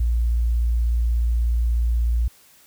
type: tone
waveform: sine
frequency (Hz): 58.27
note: A#1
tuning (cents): 0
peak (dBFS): -17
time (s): 0-2.28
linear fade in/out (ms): 5
effects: white hiss -53 dBFS RMS until 2.66 s